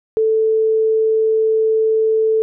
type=tone; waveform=sine; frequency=440.6 Hz; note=A4; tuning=2 cents sharp; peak=-12 dBFS; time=0.17-2.42 s; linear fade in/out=0 ms; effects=none